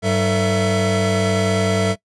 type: tone cluster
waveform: square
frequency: 100.5 / 190.8 / 448.4 / 662 Hz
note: G2 / G3 / A4 / E5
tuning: +44 / -47 / +33 / +7 cents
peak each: -22 dBFS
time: 0.02-1.96 s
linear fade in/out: 50 ms
effects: noise-tail reverb RT60 0.1 s tail -21 dB re dry + resampled to 22050 Hz